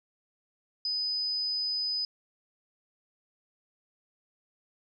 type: tone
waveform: sine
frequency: 5000 Hz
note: D#8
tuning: 8 cents sharp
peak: -28 dBFS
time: 0.85-2.05 s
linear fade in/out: 2 ms
effects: 11-bit